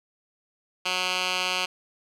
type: tone with band-pass filter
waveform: 10% pulse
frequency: 183.2 Hz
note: F#3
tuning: 17 cents flat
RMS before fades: -27 dBFS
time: 0.85-1.66 s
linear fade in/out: 10 ms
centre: 3200 Hz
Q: 1.4
effects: none